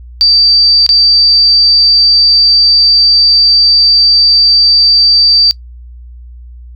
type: tone with dropouts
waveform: sine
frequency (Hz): 4649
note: D8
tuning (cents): -18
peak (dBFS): -3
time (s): 0.21-5.51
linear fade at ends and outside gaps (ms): 0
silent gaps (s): 0.864-0.891
effects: noise-tail reverb RT60 0.1 s tail -21 dB re dry + added 60 Hz sine -28 dBFS peak until 6.75 s